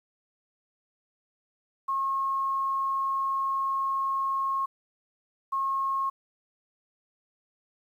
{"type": "tone pair in turn", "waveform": "sine", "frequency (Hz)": [1083, 1083], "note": ["C#6", "C#6"], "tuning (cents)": [-41, -41], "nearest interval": "unison", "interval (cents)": 0, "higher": "neither", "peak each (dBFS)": -25, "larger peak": "neither", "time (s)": [[1.88, 4.66], [5.52, 6.1]], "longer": "first", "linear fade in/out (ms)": 10, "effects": ["10-bit"]}